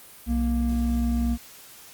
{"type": "tone pair together", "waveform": "triangle", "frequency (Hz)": [62.2, 234.5], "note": ["B1", "A#3"], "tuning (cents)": [13, 11], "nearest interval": "octave + major seventh", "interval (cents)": 2298, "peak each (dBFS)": -22, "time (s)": [0.26, 1.38], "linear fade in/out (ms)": 50, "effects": ["white hiss -47 dBFS RMS until 1.93 s", "Opus 32 kbps"]}